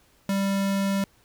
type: tone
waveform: square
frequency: 196.5 Hz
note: G3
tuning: 4 cents sharp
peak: -23 dBFS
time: 0.29-1.04 s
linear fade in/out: 2 ms
effects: pink hiss -61 dBFS RMS until 1.24 s